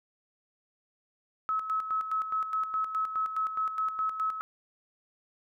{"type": "tone with tremolo", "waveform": "sine", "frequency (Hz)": 1290, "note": "E6", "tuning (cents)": -38, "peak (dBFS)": -26, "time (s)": [1.49, 4.41], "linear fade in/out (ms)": 0, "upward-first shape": "square", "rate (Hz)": 4.8, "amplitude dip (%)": 60, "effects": []}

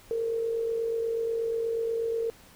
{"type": "tone with amplitude modulation", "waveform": "sine", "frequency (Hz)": 457.6, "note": "A#4", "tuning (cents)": -32, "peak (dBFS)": -24, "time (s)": [0.11, 2.3], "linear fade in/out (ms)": 0, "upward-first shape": "sine", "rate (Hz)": 48.3, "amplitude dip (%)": 45, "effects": ["pink hiss -54 dBFS RMS until 2.55 s"]}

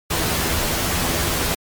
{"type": "noise with comb filter", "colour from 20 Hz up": "pink", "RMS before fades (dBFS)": -21, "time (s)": [0.1, 1.55], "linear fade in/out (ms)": 10, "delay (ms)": 12, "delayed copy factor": 0.55, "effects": ["MP3 96 kbps"]}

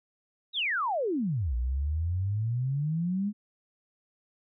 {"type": "exponential two-way sweep", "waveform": "sine", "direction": "down then up", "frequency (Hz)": [3951, 58.27, 212.6], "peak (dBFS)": -26, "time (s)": [0.53, 3.33], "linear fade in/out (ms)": 50, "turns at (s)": 1.55, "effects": []}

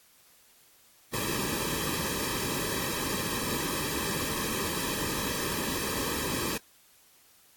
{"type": "noise with comb filter", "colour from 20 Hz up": "pink", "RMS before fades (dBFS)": -31, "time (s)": [1.13, 6.58], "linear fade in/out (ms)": 10, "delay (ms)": 1.4, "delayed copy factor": -0.95, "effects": ["white hiss -60 dBFS RMS until 7.56 s", "AAC 64 kbps"]}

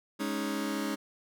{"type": "chord", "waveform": "sawtooth", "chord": "Ab suspended fourth", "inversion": "none", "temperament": "just", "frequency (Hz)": [207.7, 276.9, 311.5], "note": ["Ab3", "Db4", "Eb4"], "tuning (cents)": [0, -2, 2], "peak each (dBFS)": -31, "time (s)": [0.19, 0.96], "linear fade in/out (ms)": 20, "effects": []}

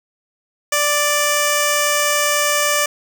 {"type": "tone with notch filter", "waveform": "5% pulse", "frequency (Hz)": 587.3, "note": "D5", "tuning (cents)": 0, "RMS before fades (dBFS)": -17, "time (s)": [0.72, 2.86], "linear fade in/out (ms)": 5, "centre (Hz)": 4000, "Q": 1.1, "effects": []}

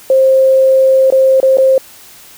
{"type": "tone with dropouts", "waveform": "sine", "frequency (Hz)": 529, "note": "C5", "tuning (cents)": 19, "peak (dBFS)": -5, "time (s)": [0.1, 1.78], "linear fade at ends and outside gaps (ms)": 2, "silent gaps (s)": [[1.103, 1.123], [1.402, 1.429], [1.572, 1.583]], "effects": ["white hiss -38 dBFS RMS until 2.37 s"]}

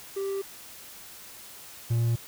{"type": "tone pair in turn", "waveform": "triangle", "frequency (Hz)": [392, 116.77], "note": ["G4", "A#2"], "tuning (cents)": [0, 3], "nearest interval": "octave + major sixth", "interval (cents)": 2097, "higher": "first", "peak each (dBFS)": [-26, -20], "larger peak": "second", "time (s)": [[0.16, 0.42], [1.9, 2.16]], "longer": "neither", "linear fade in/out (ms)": 10, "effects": ["white hiss -46 dBFS RMS until 2.27 s"]}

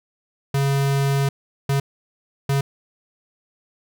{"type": "tone bursts at uneven times", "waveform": "square", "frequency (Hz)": 138.59, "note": "C#3", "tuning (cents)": 0, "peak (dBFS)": -18, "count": 3, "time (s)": [[0.54, 1.29], [1.69, 1.8], [2.49, 2.61]], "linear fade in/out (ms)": 5, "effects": []}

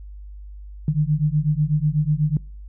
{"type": "beating tone pair", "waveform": "sine", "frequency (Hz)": [147.3, 155.4], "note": ["D3", "D#3"], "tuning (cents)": [6, -2], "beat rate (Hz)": 8.1, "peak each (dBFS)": -20, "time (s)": [0.88, 2.37], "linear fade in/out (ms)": 2, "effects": ["noise-tail reverb RT60 0.4 s tail -24 dB re dry", "added 50 Hz sine -35 dBFS peak until 2.68 s"]}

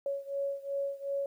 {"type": "beating tone pair", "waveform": "sine", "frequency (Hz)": [556, 558.7], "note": ["C#5", "C#5"], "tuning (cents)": [5, 13], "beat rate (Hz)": 2.7, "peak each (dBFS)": [-34, -36], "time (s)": [0.06, 1.26], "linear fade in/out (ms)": 2, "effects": ["11-bit"]}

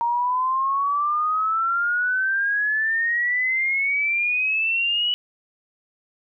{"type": "exponential sweep", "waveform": "sine", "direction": "up", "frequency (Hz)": [932.3, 2960], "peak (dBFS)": -19, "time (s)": [0.01, 5.14], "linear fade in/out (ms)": 0, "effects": []}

